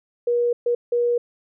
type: tone bursts at uneven times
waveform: sine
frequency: 479.3 Hz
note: A#4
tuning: 48 cents sharp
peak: -17 dBFS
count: 3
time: 0.27-0.53 / 0.66-0.75 / 0.92-1.18 s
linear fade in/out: 5 ms
effects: none